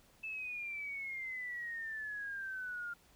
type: exponential sweep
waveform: sine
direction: down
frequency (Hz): 2637 to 1400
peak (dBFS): -39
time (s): 0.23-2.94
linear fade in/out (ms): 10
effects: pink hiss -66 dBFS RMS until 3.15 s